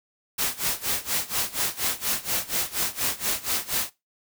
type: noise with tremolo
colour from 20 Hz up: white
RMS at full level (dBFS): -24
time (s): 0.38-3.9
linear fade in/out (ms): 10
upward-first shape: sine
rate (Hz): 4.2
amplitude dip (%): 90
effects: noise-tail reverb RT60 0.2 s tail -17 dB re dry